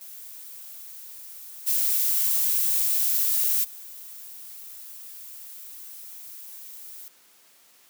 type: noise with level steps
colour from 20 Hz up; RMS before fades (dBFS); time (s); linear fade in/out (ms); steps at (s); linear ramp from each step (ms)
violet; -42 / -23 / -42; 0.01-7.08; 0; 1.66 / 3.63; 20
effects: white hiss -57 dBFS RMS until 7.89 s + high-pass 200 Hz 12 dB/octave